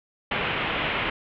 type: low-pass noise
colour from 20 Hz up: white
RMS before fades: -27 dBFS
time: 0.31-1.1 s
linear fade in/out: 5 ms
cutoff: 3100 Hz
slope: 48 dB/octave
effects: none